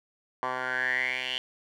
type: tone with band-pass filter sweep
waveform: 10% pulse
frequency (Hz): 127.7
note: C3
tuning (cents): -42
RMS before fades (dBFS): -30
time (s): 0.43-1.38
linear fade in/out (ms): 0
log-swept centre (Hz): 1100 to 3000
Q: 8
effects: none